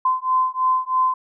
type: beating tone pair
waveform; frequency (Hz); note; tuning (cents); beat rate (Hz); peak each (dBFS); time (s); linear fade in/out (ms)
sine; 1028 / 1031.1; C6 / C6; -31 / -26; 3.1; -20; 0.05-1.14; 5
effects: none